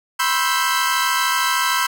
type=chord; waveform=sawtooth; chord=C major seventh; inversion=third; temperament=equal with one note detuned; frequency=987.8 / 1061.1 / 1318.5 / 1568 Hz; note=B5 / C6 / E6 / G6; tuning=0 / +24 / 0 / 0 cents; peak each=-19 dBFS; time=0.19-1.87 s; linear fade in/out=10 ms; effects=none